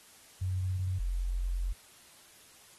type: tone pair in turn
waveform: sine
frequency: 92.8 / 44.42 Hz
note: F#2 / F1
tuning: +6 / +30 cents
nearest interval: octave + minor second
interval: 1276 cents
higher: first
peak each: -29 / -29 dBFS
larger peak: neither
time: 0.41-0.99 / 0.99-1.73 s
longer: second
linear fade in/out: 10 ms
effects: white hiss -57 dBFS RMS until 2.78 s + AAC 32 kbps